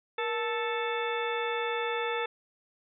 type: harmonic tone with a mistuned harmonic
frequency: 440 Hz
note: A4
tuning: in tune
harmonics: 1 / 2 / 3 / 4 / 5 / 6 / 8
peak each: -32 / -35 / -37 / -38 / -39 / -40 / -41 dBFS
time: 0.18-2.26 s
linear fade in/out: 5 ms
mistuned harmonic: 1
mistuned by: +120 cents
effects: none